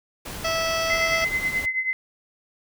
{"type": "noise", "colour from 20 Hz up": "pink", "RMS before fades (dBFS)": -35, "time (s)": [0.25, 1.66], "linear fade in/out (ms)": 10}
{"type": "harmonic tone", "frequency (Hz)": 655, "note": "E5", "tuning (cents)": -11, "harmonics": [1, 2, 3, 4, 5, 7, 8, 9], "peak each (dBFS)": [-26, -29, -31, -32, -33, -34, -35, -36], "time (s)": [0.44, 1.25], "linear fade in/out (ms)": 10}
{"type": "tone with tremolo", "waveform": "sine", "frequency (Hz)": 2050, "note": "C7", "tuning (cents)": -36, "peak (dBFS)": -19, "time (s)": [0.9, 1.93], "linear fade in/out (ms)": 0, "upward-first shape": "triangle", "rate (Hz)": 9.3, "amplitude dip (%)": 80}
{"effects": []}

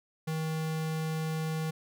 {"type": "tone", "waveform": "square", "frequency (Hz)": 158.6, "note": "D#3", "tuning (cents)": 33, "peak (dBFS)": -31, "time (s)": [0.27, 1.71], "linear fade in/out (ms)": 10, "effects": []}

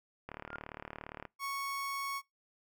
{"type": "click train", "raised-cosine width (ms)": 0.5, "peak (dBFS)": -27, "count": 37, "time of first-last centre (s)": [0.29, 1.253], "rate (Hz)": 37.4}
{"type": "tone with exponential growth", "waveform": "sine", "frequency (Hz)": 1406, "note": "F6", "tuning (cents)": 11, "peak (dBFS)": -36, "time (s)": [0.46, 0.56], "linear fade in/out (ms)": 5, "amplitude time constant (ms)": 21}
{"type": "tone", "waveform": "30% pulse", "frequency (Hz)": 1107, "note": "C#6", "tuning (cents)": -3, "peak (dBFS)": -33, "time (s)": [1.39, 2.22], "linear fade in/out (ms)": 50}
{"effects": ["noise-tail reverb RT60 0.2 s tail -25 dB re dry"]}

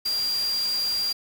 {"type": "tone in noise", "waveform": "sine", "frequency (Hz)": 4764, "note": "D8", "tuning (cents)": 24, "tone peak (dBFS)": -23, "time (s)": [0.05, 1.13], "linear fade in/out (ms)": 10, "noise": "white", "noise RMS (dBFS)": -36, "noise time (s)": [0.05, 1.13], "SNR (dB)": 10, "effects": []}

